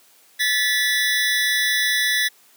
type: tone pair together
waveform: 25% pulse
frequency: 1735.3 / 1961 Hz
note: A6 / B6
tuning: -24 / -13 cents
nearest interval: major second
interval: 211 cents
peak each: -17 dBFS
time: 0.39-2.29 s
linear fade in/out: 20 ms
effects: white hiss -54 dBFS RMS until 2.56 s + high-pass 200 Hz 12 dB/octave